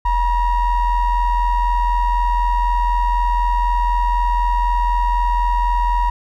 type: ring-modulated tone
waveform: triangle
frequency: 460 Hz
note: A#4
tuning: 23 cents flat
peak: -9 dBFS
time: 0.05-6.1 s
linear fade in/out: 5 ms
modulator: 502 Hz
effects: none